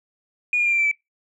sine tone with pitch steps, 2446 / 2418 / 2390 / 2363 / 2336 / 2309 Hz, D#7 / D7 / D7 / D7 / D7 / D7, -30 / +50 / +30 / +10 / -10 / -30 cents, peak -16 dBFS, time 0.53-0.914 s, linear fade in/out 2 ms, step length 64 ms, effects noise-tail reverb RT60 0.2 s tail -25 dB re dry + tanh soft clip ceiling -12 dBFS

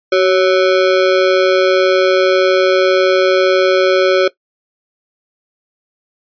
square ring-modulated tone, 466.2 Hz, A#4, in tune, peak -6 dBFS, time 0.12-4.28 s, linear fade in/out 5 ms, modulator 89.1 Hz, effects noise-tail reverb RT60 0.1 s tail -18 dB re dry + resampled to 11025 Hz

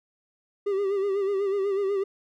triangle tone with vibrato, 395.6 Hz, G4, 16 cents sharp, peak -21 dBFS, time 0.66-2.04 s, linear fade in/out 10 ms, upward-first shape sine, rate 8.1 Hz, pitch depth 61 cents each way, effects none

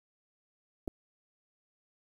clicks, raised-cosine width 2 ms, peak -27 / -22 dBFS, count 2, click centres 0.876 / 0.879 s, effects 9-bit

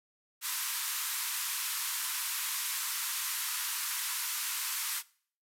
white band-pass noise, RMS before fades -35 dBFS, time 0.41-5.03 s, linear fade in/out 50 ms, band 910 to 15000 Hz, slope 96 dB/octave, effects noise-tail reverb RT60 0.5 s tail -21 dB re dry

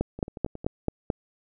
two click trains, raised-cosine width 2 ms, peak -11 / -24 dBFS, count 6 / 6, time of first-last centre 0.01-1.102 / 0.19-0.645 s, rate 4.58 / 11 Hz, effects none

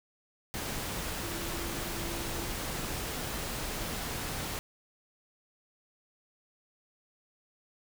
sine tone in noise, 338.4 Hz, E4, 45 cents sharp, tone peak -43 dBFS, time 1.23-2.51 s, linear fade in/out 0 ms, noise pink, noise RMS -36 dBFS, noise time 0.54-4.59 s, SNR -10 dB, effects none

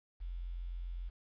sine tone with quantisation, 43.65 Hz, F1, in tune, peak -38 dBFS, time 0.2-1.1 s, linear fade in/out 20 ms, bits 11, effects resampled to 11025 Hz

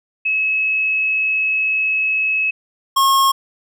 sine / square tone pair in turn, 2578 / 1083.9 Hz, E7 / C#6, -39 / -39 cents, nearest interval octave + minor third, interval 1500 cents, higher first, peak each -15 / -12 dBFS, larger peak second, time 0.25-2.51 / 2.96-3.32 s, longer first, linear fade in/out 10 ms, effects none

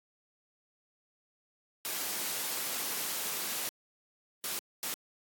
white noise bursts at uneven times, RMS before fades -35 dBFS, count 3, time 1.85-3.69 / 4.44-4.59 / 4.83-4.94 s, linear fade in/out 0 ms, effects high-pass 200 Hz 12 dB/octave + AAC 64 kbps

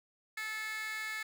15% pulse tone with high-pass filter, 434.6 Hz, A4, 21 cents flat, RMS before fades -39 dBFS, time 0.37-1.23 s, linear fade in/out 5 ms, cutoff 2000 Hz, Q 4.3, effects none

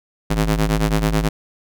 sawtooth ring-modulated tone, 106 Hz, G#2, 36 cents sharp, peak -9 dBFS, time 0.3-1.29 s, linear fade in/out 10 ms, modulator 57.6 Hz, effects none

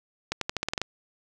accelerating click train, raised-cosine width 0.2 ms, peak -10 dBFS, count 9, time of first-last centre 0.32-0.816 s, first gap 93 ms, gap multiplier 0.88, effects none

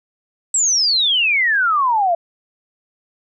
sine exponential sweep, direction down, 7902 to 659.3 Hz, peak -13 dBFS, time 0.54-2.15 s, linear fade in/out 5 ms, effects none

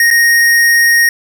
square tone with dropouts, 1864.7 Hz, A#6, in tune, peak -7 dBFS, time 0-1.09 s, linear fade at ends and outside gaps 2 ms, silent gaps 0.104-0.11 s, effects none

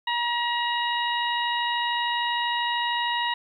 harmonic tone, 953 Hz, A#5, 38 cents sharp, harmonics 1 / 2 / 3 / 4, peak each -26 / -29 / -31 / -32 dBFS, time 0.07-3.34 s, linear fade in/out 5 ms, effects 10-bit

